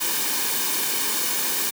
white noise with comb filter, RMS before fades -24 dBFS, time 0-1.71 s, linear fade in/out 20 ms, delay 1.5 ms, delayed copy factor -0.6, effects high-pass 200 Hz 12 dB/octave

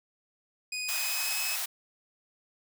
20% pulse tone with pitch glide, 2489 to 2568 Hz, D#7 to E7, 0 to -46 cents, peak -27 dBFS, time 0.72-1.56 s, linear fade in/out 5 ms, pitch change +54 cents, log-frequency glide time 0.89-1.4 s
white high-pass noise, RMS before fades -33 dBFS, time 0.88-1.66 s, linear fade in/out 10 ms, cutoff 630 Hz, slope 96 dB/octave
effects none

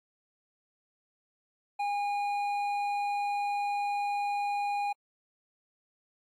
triangle tone with hard clipping, 815 Hz, G#5, 33 cents flat, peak -30 dBFS, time 1.79-4.93 s, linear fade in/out 10 ms, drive 11 dB, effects AAC 64 kbps

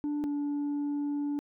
sine tone pair in turn, 293.7 / 289.3 Hz, D4 / D4, 0 / -26 cents, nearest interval unison, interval 26 cents, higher first, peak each -26 dBFS, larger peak neither, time 0.04-0.24 / 0.24-1.39 s, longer second, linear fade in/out 0 ms, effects tanh soft clip ceiling -28 dBFS

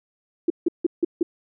sine tone bursts, 340.3 Hz, F4, 45 cents flat, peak -15 dBFS, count 5, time 0.48-1.23 s, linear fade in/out 5 ms, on 22 ms, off 160 ms, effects none

